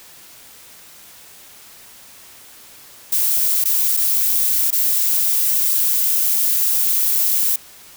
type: noise with dropouts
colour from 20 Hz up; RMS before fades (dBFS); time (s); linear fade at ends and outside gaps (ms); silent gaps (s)
violet; -17; 3.12-7.56; 5; 3.641-3.653 / 3.968-3.972 / 4.706-4.726
effects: white hiss -43 dBFS RMS until 7.96 s